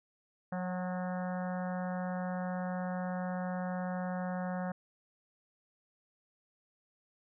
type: harmonic tone with a mistuned harmonic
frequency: 181.6 Hz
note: F#3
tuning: 32 cents flat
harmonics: 1 / 3 / 4 / 5 / 6 / 7 / 8 / 9 / 10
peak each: -35 / -41 / -42 / -49 / -50 / -51 / -50 / -51 / -54 dBFS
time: 0.52-4.72 s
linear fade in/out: 5 ms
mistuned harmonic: 4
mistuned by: +29 cents
effects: none